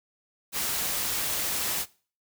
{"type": "noise", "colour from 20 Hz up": "white", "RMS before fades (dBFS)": -29, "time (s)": [0.52, 1.86], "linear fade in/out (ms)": 50, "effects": ["noise-tail reverb RT60 0.4 s tail -21 dB re dry"]}